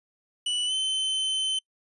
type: tone with pitch glide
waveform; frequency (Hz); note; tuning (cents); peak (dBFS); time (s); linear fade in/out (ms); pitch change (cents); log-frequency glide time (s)
45% pulse; 2960 to 3070; F#7 to G7; 0 to -37; -25; 0.46-1.59; 5; +63; 0.66-0.73
effects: noise-tail reverb RT60 0.1 s tail -26 dB re dry + resampled to 24000 Hz